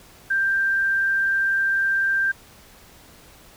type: tone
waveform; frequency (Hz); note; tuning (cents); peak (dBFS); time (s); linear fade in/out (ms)
sine; 1579; G6; +12; -18; 0.3-2.32; 10
effects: pink hiss -49 dBFS RMS until 3.56 s